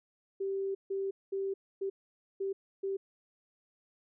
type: tone bursts at uneven times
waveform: sine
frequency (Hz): 389.8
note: G4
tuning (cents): -10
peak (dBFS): -31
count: 6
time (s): 0.4-0.75 / 0.9-1.11 / 1.32-1.54 / 1.81-1.9 / 2.4-2.53 / 2.83-2.97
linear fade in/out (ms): 10
effects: none